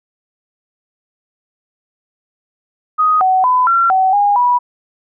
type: tone with pitch steps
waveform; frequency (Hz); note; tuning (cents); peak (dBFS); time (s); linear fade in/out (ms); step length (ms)
sine; 1250 / 750 / 1005 / 1365 / 757 / 816 / 978; D#6 / F#5 / B5 / F6 / F#5 / G#5 / B5; +8 / +23 / +30 / -40 / +39 / -31 / -17; -9; 2.98-4.59; 20; 230
effects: none